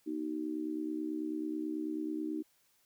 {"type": "tone with amplitude modulation", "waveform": "sine", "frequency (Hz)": 310, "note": "D#4", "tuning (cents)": -6, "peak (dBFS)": -30, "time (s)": [0.06, 2.43], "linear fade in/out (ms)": 20, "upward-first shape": "sine", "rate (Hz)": 69.2, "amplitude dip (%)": 85, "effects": ["white hiss -71 dBFS RMS until 2.85 s"]}